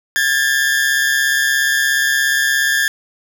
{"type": "tone pair together", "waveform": "40% pulse", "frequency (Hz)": [1623, 1760], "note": ["G#6", "A6"], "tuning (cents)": [-40, 0], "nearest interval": "minor second", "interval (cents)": 140, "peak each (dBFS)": [-15, -16], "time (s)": [0.16, 2.88], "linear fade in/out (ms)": 0, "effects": []}